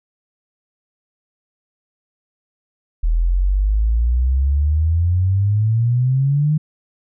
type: exponential sweep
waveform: sine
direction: up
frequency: 39.56 to 155.56 Hz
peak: -13 dBFS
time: 3.03-6.58 s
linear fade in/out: 10 ms
effects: none